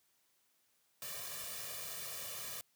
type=noise with comb filter; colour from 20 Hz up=white; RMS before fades=-44 dBFS; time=1.02-2.61 s; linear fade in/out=0 ms; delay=1.7 ms; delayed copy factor=+0.95; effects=white hiss -75 dBFS RMS until 2.75 s + high-pass 80 Hz 12 dB/octave